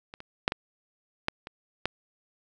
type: clicks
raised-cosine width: 0.3 ms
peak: -25 / -26 / -6 / -14 / -9 / -23 / -10 dBFS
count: 7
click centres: 0.139 / 0.204 / 0.479 / 0.521 / 1.284 / 1.471 / 1.856 s
effects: none